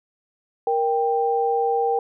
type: tone pair together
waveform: sine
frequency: 468.1 / 788 Hz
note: A#4 / G5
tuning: +7 / +9 cents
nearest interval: major sixth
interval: 902 cents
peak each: -21 dBFS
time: 0.67-1.99 s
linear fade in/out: 2 ms
effects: none